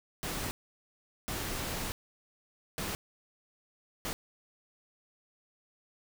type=noise bursts at uneven times; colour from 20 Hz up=pink; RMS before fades=-36 dBFS; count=4; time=0.23-0.51 / 1.28-1.92 / 2.78-2.95 / 4.05-4.13 s; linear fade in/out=0 ms; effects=none